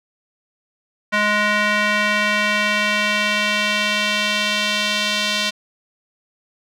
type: tone with band-pass filter sweep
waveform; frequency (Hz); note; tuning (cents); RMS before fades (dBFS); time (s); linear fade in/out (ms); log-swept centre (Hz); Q
square; 209.1; G#3; +12; -19; 1.12-5.51; 20; 1800 to 3600; 1.6
effects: none